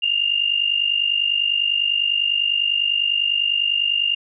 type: tone pair together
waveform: sine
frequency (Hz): 2786 / 2836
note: F7 / F7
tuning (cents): -5 / +26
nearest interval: unison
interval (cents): 31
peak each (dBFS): -20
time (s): 0.02-4.15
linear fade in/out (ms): 10
effects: none